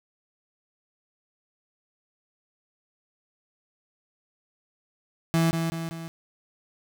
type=tone with echo; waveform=35% pulse; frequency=164.81 Hz; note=E3; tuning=in tune; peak=-18 dBFS; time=5.34-5.51 s; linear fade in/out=0 ms; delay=190 ms; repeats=3; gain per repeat=-5 dB; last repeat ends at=6.08 s; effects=none